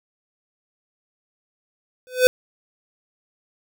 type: tone with exponential growth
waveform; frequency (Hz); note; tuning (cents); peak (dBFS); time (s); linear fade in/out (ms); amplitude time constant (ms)
square; 505; B4; +39; -7; 2.07-2.27; 0; 42
effects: none